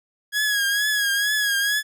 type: tone with vibrato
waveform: sawtooth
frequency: 1660 Hz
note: G#6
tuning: 1 cent flat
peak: -16 dBFS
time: 0.32-1.83 s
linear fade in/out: 50 ms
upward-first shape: triangle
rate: 2.2 Hz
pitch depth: 65 cents each way
effects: none